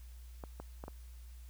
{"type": "clicks", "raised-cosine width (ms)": 1, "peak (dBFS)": -30, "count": 4, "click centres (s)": [0.438, 0.6, 0.839, 0.881], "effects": ["added 60 Hz sine -48 dBFS peak until 1.49 s", "white hiss -65 dBFS RMS until 1.49 s"]}